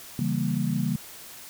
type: chord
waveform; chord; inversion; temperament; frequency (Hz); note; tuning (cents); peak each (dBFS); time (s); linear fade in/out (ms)
sine; C# diminished seventh; none; equal; 138.59 / 164.81 / 196 / 233.1; C#3 / E3 / G3 / Bb3; 0 / 0 / 0 / 0; -29; 0.19-0.96; 2
effects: white hiss -44 dBFS RMS until 1.49 s